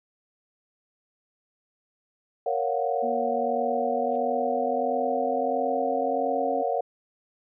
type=chord; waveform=sine; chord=Gb major seventh; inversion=first; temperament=equal; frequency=466.2 / 554.4 / 698.5 / 740 Hz; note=Bb4 / Db5 / F5 / Gb5; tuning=0 / 0 / 0 / 0 cents; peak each=-29 dBFS; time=2.46-6.81 s; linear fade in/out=5 ms
type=tone with pitch glide; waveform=sine; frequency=239.3 to 270.2 Hz; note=A#3 to C#4; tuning=+46 to -44 cents; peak=-32 dBFS; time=3.02-6.63 s; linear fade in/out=20 ms; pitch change=+210 cents; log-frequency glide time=3.35-6.52 s
type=noise with exponential growth; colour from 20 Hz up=violet; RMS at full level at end=-40 dBFS; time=3.98-4.16 s; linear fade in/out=1 ms; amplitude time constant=37 ms
effects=resampled to 8000 Hz